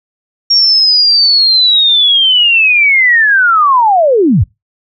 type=linear sweep; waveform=sine; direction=down; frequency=5580 to 66.4 Hz; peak=-5 dBFS; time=0.5-4.44 s; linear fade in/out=10 ms; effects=noise-tail reverb RT60 0.2 s tail -23 dB re dry